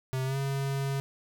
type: tone with pitch glide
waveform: square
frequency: 130.81 to 137.39 Hz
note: C3 to C#3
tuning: 0 to -15 cents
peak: -29 dBFS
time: 0.13-1 s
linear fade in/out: 0 ms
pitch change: +85 cents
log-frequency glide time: 0.24-0.37 s
effects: none